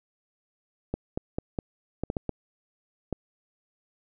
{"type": "clicks", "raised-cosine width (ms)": 2, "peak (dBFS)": -15, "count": 9, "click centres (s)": [0.94, 1.175, 1.385, 1.588, 2.036, 2.101, 2.168, 2.293, 3.127], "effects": []}